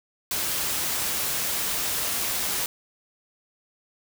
white noise, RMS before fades -27 dBFS, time 0.31-2.66 s, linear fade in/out 2 ms, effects none

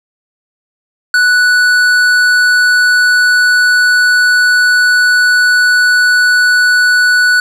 triangle tone with tanh clipping, 1480 Hz, F#6, in tune, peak -8 dBFS, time 1.14-7.4 s, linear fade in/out 2 ms, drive 16 dB, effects none

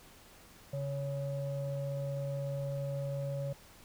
sine tone pair together, 139.59 / 558 Hz, C#3 / C#5, +12 / +11 cents, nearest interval 2 octaves, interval 2399 cents, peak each -34 / -37 dBFS, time 0.73-3.53 s, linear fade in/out 5 ms, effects tanh soft clip ceiling -28 dBFS + pink hiss -57 dBFS RMS until 3.84 s

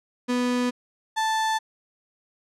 35% pulse tone pair in turn, 246.9 / 879.9 Hz, B3 / A5, 0 / 0 cents, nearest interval octave + minor seventh, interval 2200 cents, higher second, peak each -20 dBFS, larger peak neither, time 0.28-0.71 / 1.16-1.59 s, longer neither, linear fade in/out 20 ms, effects low-pass 8000 Hz 12 dB/octave

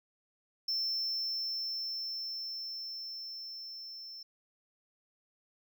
triangle tone with level ramp, 5340 Hz, E8, 22 cents sharp, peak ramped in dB -29 to -43 dBFS, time 0.68-4.23 s, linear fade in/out 5 ms, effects none

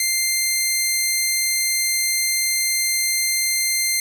10% pulse tone, 2093 Hz, C7, in tune, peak -9 dBFS, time 0-4 s, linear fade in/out 2 ms, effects none

